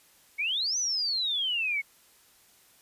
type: exponential two-way sweep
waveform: sine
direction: up then down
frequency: 2167 to 6160 to 2167 Hz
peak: -26 dBFS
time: 0.38-1.82 s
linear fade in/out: 20 ms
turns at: 0.78 s
effects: white hiss -60 dBFS RMS until 2.81 s + resampled to 32000 Hz